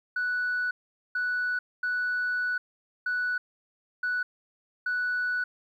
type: tone bursts at uneven times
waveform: sine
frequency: 1480 Hz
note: F#6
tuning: in tune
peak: -24 dBFS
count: 6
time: 0.16-0.71 / 1.15-1.59 / 1.83-2.58 / 3.06-3.38 / 4.03-4.23 / 4.86-5.44 s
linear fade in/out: 5 ms
effects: tanh soft clip ceiling -23 dBFS + 11-bit